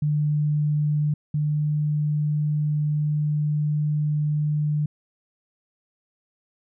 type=tone pair in turn; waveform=sine; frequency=149.3 / 149.88 Hz; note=D3 / D3; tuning=+29 / +36 cents; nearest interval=unison; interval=7 cents; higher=second; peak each=-19 / -20 dBFS; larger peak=first; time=0.02-1.14 / 1.34-4.86 s; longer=second; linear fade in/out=5 ms; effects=none